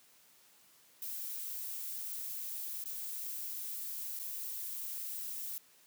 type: noise with dropouts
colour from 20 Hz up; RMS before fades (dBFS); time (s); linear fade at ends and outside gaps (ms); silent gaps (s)
violet; -41; 1.02-5.58; 0; 2.839-2.857 / 4.19-4.198
effects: white hiss -64 dBFS RMS until 5.86 s + high-pass 100 Hz 12 dB/octave